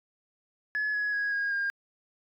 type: tone with pitch steps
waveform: sine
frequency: 1704 / 1680.5 / 1657.4 / 1634.6 / 1612.1 Hz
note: G#6 / G#6 / G#6 / G#6 / G6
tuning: +44 / +20 / -4 / -28 / +48 cents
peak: -25 dBFS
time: 0.75-1.7 s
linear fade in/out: 0 ms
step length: 190 ms
effects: tanh soft clip ceiling -24 dBFS